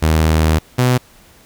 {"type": "tone pair in turn", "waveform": "sawtooth", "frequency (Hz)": [79, 125.4], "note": ["D#2", "B2"], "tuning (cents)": [27, 27], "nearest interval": "minor sixth", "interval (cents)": 800, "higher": "second", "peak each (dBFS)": -7, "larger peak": "neither", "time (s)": [[0.02, 0.59], [0.78, 0.98]], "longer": "first", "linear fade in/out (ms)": 10, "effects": ["pink hiss -47 dBFS RMS until 1.45 s"]}